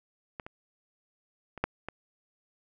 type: clicks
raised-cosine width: 0.5 ms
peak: -22 / -27 / -27 / -11 / -21 dBFS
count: 5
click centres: 0.398 / 0.465 / 1.577 / 1.64 / 1.886 s
effects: none